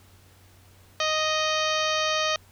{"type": "harmonic tone with a mistuned harmonic", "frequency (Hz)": 622.3, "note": "D#5", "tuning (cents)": 0, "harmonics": [1, 2, 3, 4, 5, 6, 7, 8, 9, 10], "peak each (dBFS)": [-28, -28, -32, -32, -31, -33, -37, -38, -36, -39], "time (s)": [1, 2.36], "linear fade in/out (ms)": 2, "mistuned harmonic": 8, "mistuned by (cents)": -75, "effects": ["added 93 Hz sine -54 dBFS peak until 2.51 s", "pink hiss -57 dBFS RMS until 2.51 s"]}